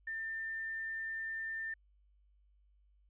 sine tone with quantisation, 1795 Hz, A6, 34 cents sharp, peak -37 dBFS, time 0.07-1.74 s, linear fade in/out 5 ms, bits 11, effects added 50 Hz sine -65 dBFS peak until 3.09 s + resampled to 8000 Hz

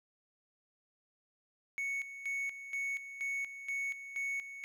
triangle tone with tremolo, 2217 Hz, C#7, in tune, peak -32 dBFS, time 1.78-4.64 s, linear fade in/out 0 ms, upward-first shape square, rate 2.1 Hz, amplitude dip 70%, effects none

